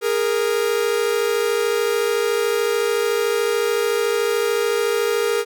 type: tone pair together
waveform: 45% pulse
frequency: 412.4 / 466.1 Hz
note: G#4 / A#4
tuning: -12 / 0 cents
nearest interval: major second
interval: 212 cents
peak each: -21 / -20 dBFS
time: 0.01-5.45 s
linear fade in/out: 50 ms
effects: none